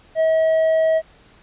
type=tone with hard clipping; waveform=sine; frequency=641 Hz; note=E5; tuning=49 cents flat; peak=-15 dBFS; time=0.15-1.02 s; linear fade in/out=50 ms; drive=3 dB; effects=pink hiss -51 dBFS RMS until 1.42 s + resampled to 8000 Hz